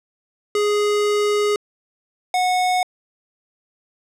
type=tone pair in turn; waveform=square; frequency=415.3 / 731.9 Hz; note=G#4 / F#5; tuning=0 / -19 cents; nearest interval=minor seventh; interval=981 cents; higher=second; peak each=-17 dBFS; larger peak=neither; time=0.55-1.56 / 2.34-2.83 s; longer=first; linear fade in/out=2 ms; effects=low-pass 9000 Hz 12 dB/octave